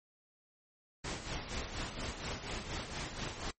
pink noise with tremolo, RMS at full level -38 dBFS, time 1.04-3.51 s, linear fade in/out 5 ms, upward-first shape sine, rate 4.2 Hz, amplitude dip 60%, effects noise-tail reverb RT60 0.1 s tail -22 dB re dry + MP3 32 kbps

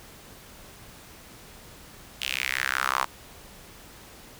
sawtooth tone with high-pass filter sweep, 65.41 Hz, C2, in tune, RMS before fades -28 dBFS, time 2.21-3.05 s, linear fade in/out 10 ms, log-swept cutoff 3000 to 1000 Hz, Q 3.8, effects pink hiss -48 dBFS RMS until 4.39 s

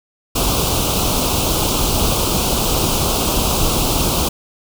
pink band-stop noise, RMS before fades -17 dBFS, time 0.35-4.29 s, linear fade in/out 10 ms, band 1300 to 2600 Hz, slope 48 dB/octave, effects none

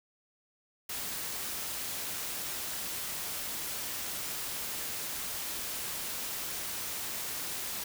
white noise, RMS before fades -37 dBFS, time 0.89-7.84 s, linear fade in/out 5 ms, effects none

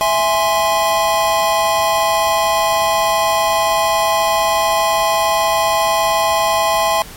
square chord, E augmented, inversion none, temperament equal, 659.3 / 830.6 / 1046.5 Hz, E5 / G#5 / B#5, 0 / 0 / 0 cents, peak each -18 dBFS, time 0.01-7.02 s, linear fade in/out 0 ms, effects pink hiss -35 dBFS RMS until 7.16 s + MP3 64 kbps

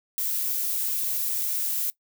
violet noise, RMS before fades -27 dBFS, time 0.18-1.9 s, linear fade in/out 0 ms, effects noise-tail reverb RT60 0.1 s tail -21 dB re dry

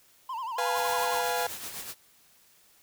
triangle tone with vibrato, 971 Hz, B5, 30 cents flat, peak -30 dBFS, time 0.29-1.21 s, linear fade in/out 5 ms, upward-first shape sine, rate 11 Hz, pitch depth 160 cents each way
30% pulse chord, F diminished, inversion second, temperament equal, 493.9 / 698.5 / 830.6 Hz, Cb5 / F5 / Ab5, 0 / 0 / 0 cents, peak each -29 dBFS, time 0.58-1.47 s, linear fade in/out 5 ms
white noise with tremolo, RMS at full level -37 dBFS, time 0.74-1.95 s, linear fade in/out 50 ms, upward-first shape sine, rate 7.9 Hz, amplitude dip 50%
effects white hiss -61 dBFS RMS until 2.82 s

